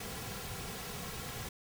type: noise with comb filter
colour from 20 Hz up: pink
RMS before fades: -42 dBFS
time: 0-1.49 s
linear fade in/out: 5 ms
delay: 3.3 ms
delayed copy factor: -0.55
effects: none